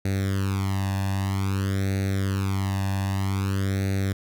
sawtooth tone with flanger, 97.2 Hz, G2, 14 cents flat, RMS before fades -25 dBFS, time 0.05-4.13 s, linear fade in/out 5 ms, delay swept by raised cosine 0.48 to 1.14 ms, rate 0.52 Hz, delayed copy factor +0.9, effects none

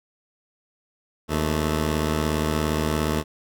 10% pulse tone pair together, 77.15 / 218.2 Hz, D#2 / A3, -14 / -14 cents, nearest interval octave + tritone, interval 1800 cents, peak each -14 / -21 dBFS, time 1.28-3.24 s, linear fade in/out 50 ms, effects none

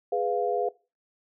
sine chord, F diminished, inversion first, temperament equal with one note detuned, 415.3 / 497.3 / 698.5 Hz, Ab4 / Cb5 / F5, 0 / +12 / 0 cents, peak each -28 dBFS, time 0.12-0.69 s, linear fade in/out 5 ms, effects noise-tail reverb RT60 0.3 s tail -21 dB re dry

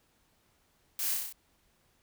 blue noise with echo, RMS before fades -34 dBFS, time 0.99-1.14 s, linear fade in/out 2 ms, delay 31 ms, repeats 6, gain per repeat -2 dB, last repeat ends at 1.326 s, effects pink hiss -70 dBFS RMS until 2.02 s

